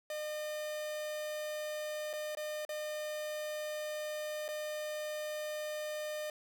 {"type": "tone with dropouts", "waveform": "45% pulse", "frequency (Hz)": 607, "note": "D#5", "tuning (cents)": -43, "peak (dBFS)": -37, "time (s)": [0.1, 6.3], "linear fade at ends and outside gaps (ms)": 2, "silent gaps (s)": [[2.131, 2.135], [2.351, 2.371], [2.651, 2.691], [4.481, 4.487]], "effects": []}